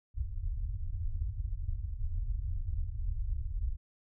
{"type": "low-pass noise", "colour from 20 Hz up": "pink", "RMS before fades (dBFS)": -34, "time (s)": [0.14, 3.77], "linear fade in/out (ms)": 50, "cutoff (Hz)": 100, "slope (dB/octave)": 48, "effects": []}